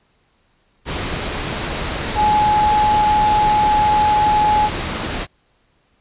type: tone in noise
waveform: sine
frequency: 845 Hz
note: G#5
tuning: 30 cents sharp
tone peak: -12 dBFS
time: 2.15-4.7 s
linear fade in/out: 50 ms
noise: pink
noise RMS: -23 dBFS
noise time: 0.85-5.27 s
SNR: +8 dB
effects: pink hiss -61 dBFS RMS until 6 s + resampled to 8000 Hz